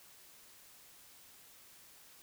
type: silence
effects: white hiss -59 dBFS RMS until 2.22 s